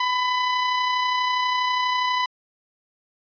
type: tone with amplitude modulation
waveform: sawtooth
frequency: 1000 Hz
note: B5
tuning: 21 cents sharp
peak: -15 dBFS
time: 0-2.26 s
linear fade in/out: 5 ms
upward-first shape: sine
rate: 32.3 Hz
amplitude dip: 30%
effects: resampled to 11025 Hz